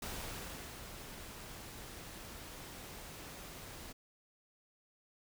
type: noise with ADSR envelope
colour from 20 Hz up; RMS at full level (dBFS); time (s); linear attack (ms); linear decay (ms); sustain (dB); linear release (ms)
pink; -42; 0.02-3.93; 4; 730; -7; 16
effects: none